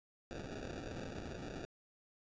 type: noise with sample-and-hold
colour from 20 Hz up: white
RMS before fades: -45 dBFS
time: 0.31-1.65 s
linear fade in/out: 0 ms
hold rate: 1050 Hz
effects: resampled to 16000 Hz